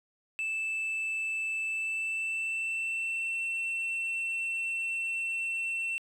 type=tone with pitch glide; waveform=sine; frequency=2637 to 2696 Hz; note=E7 to E7; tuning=0 to +38 cents; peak=-27 dBFS; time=0.39-5.98 s; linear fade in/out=0 ms; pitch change=+38 cents; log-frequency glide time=1.66-3.41 s; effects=tanh soft clip ceiling -29 dBFS + 10-bit